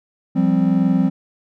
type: chord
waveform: triangle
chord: F suspended second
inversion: none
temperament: equal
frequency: 174.61 / 196 / 261.6 Hz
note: F3 / G3 / C4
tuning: 0 / 0 / 0 cents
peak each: -16 dBFS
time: 0.35-1.1 s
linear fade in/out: 20 ms
effects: none